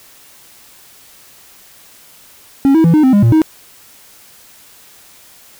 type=tone with pitch steps; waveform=triangle; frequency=274.2 / 322.8 / 166.6 / 306.4 / 260.6 / 203.8 / 115.7 / 315.3 Hz; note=C#4 / E4 / E3 / D#4 / C4 / G#3 / A#2 / D#4; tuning=-19 / -36 / +19 / -27 / -7 / -32 / -13 / +23 cents; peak=-4 dBFS; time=2.65-3.418 s; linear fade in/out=0 ms; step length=96 ms; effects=white hiss -43 dBFS RMS until 5.59 s